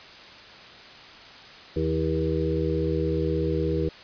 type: harmonic tone with a mistuned harmonic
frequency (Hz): 79.9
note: D#2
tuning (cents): +47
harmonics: 1 / 2 / 4 / 5 / 6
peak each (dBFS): -29 / -29 / -29 / -29 / -29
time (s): 1.76-3.89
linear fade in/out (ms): 5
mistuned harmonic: 4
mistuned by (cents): +18
effects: white hiss -45 dBFS RMS until 4.03 s + resampled to 11025 Hz